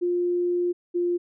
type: tone pair in turn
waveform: sine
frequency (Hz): 352.6 / 350.4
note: F4 / F4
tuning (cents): +17 / +6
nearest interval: unison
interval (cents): 11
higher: first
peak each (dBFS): -21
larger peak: neither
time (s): 0.01-0.73 / 0.94-1.18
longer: first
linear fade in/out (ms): 20
effects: none